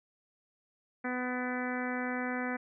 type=harmonic tone with a mistuned harmonic; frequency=250.1 Hz; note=B3; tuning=22 cents sharp; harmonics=1 / 2 / 3 / 4 / 5 / 6 / 7 / 8 / 9; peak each=-35 / -40 / -41 / -45 / -45 / -41 / -42 / -42 / -48 dBFS; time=1.04-2.57 s; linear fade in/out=10 ms; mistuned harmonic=9; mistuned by=+38 cents; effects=none